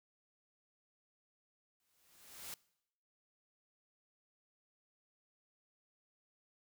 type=noise with exponential growth; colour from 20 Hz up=white; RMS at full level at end=-44 dBFS; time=1.8-2.54 s; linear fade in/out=1 ms; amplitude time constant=160 ms; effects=noise-tail reverb RT60 0.8 s tail -23 dB re dry